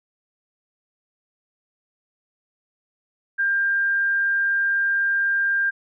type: tone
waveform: sine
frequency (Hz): 1596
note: G6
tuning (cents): +31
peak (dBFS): -18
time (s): 3.38-5.71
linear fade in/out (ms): 20
effects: none